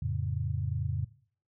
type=chord; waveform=sine; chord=F augmented; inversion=none; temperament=equal; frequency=87.31 / 110 / 138.59 Hz; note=F2 / A2 / C#3; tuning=0 / 0 / 0 cents; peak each=-33 dBFS; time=0.02-1.05 s; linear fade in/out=5 ms; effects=noise-tail reverb RT60 0.5 s tail -18 dB re dry